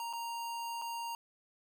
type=tone with dropouts; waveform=square; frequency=932.3 Hz; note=A#5; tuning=in tune; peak=-38 dBFS; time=0-1.15 s; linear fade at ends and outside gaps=1 ms; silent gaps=0.129-0.134 / 0.816-0.82 s; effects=none